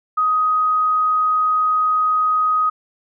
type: tone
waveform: sine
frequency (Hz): 1254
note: D#6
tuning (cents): +13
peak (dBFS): -14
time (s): 0.17-2.7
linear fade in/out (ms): 10
effects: none